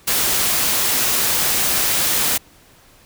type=noise; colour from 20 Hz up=white; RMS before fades=-18 dBFS; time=0.07-2.38 s; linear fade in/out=10 ms; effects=pink hiss -50 dBFS RMS until 3.05 s